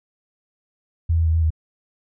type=tone with pitch steps; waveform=sine; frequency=82.8 / 82.1 / 80.3 / 82 / 79.2 Hz; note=E2 / E2 / E2 / E2 / D#2; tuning=+8 / -6 / -45 / -9 / +31 cents; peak=-15 dBFS; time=1.09-1.505 s; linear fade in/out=10 ms; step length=83 ms; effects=none